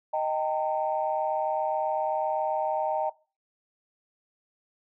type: chord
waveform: sine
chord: Eb major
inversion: none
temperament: equal with one note detuned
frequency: 622.3 / 784 / 911.6 Hz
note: Eb5 / G5 / Bb5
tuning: 0 / 0 / -39 cents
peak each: -28 / -29 / -29 dBFS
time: 0.13-3.1 s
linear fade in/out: 10 ms
effects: noise-tail reverb RT60 0.3 s tail -19 dB re dry + tanh soft clip ceiling -15 dBFS